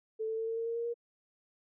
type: tone with pitch steps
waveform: sine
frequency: 440 / 444.3 / 448.7 / 453.2 / 457.6 / 462.1 / 466.7 / 471.3 Hz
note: A4 / A4 / A4 / A#4 / A#4 / A#4 / A#4 / A#4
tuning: 0 / +17 / +34 / -49 / -32 / -15 / +2 / +19 cents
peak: -32 dBFS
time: 0.19-0.942 s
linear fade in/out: 20 ms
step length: 94 ms
effects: none